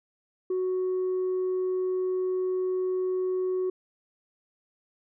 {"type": "tone", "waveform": "sine", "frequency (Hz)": 370, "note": "F#4", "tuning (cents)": 0, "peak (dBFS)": -23, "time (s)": [0.5, 3.7], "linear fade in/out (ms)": 5, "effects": ["tanh soft clip ceiling -23 dBFS"]}